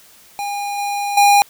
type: tone with level steps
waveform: square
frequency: 812 Hz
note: G#5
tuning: 39 cents flat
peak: -22 / -20 / -9 dBFS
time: 0.39-1.42 s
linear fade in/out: 0 ms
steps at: 0.78 / 1.17 s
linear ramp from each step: 5 ms
effects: white hiss -47 dBFS RMS until 1.49 s